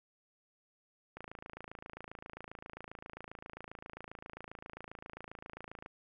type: click train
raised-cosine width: 0.5 ms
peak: -30 dBFS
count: 130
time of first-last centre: 1.17-5.861 s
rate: 27.5 Hz
effects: none